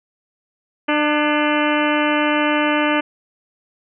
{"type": "harmonic tone with a mistuned harmonic", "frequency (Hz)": 298.8, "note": "D4", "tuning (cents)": 30, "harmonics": [1, 2, 3, 4, 5, 6, 7, 8, 9, 10], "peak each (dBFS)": [-19, -22, -24, -25, -26, -27, -27, -28, -29, -29], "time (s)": [0.88, 3.01], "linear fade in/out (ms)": 10, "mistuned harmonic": 6, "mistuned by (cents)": -68, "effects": []}